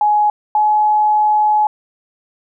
sine tone pair in turn, 839 / 847.8 Hz, G#5 / G#5, +17 / +35 cents, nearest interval unison, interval 18 cents, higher second, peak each -10 dBFS, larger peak neither, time 0.01-0.3 / 0.55-1.67 s, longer second, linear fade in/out 2 ms, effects none

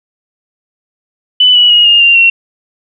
sine tone with pitch steps, 2994 / 2939 / 2885 / 2832 / 2781 / 2730 Hz, F#7 / F#7 / F#7 / F7 / F7 / F7, +20 / -12 / -44 / +23 / -8 / -40 cents, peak -3 dBFS, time 1.4-2.3 s, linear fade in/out 5 ms, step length 150 ms, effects none

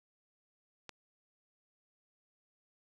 click, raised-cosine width 0.2 ms, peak -27 dBFS, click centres 0.893 s, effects resampled to 24000 Hz

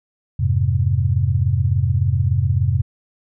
sine chord, F minor, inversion none, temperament equal, 87.31 / 103.83 / 130.81 Hz, F2 / Ab2 / C3, 0 / 0 / 0 cents, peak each -19 dBFS, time 0.39-2.82 s, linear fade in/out 10 ms, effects none

